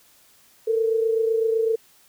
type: tone pair together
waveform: sine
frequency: 446.1 / 474 Hz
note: A4 / A#4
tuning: +24 / +29 cents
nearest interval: minor second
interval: 105 cents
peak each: -19 / -27 dBFS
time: 0.67-1.76 s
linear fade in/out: 10 ms
effects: white hiss -56 dBFS RMS until 2.08 s